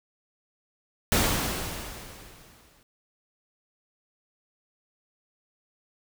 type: noise with exponential decay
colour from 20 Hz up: pink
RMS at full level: -21 dBFS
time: 1.12-2.83 s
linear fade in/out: 1 ms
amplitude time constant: 370 ms
effects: none